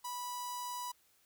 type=tone with notch filter; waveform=sawtooth; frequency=984 Hz; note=B5; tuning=7 cents flat; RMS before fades=-41 dBFS; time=0.04-0.92 s; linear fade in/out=10 ms; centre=2200 Hz; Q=0.59; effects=white hiss -70 dBFS RMS until 1.25 s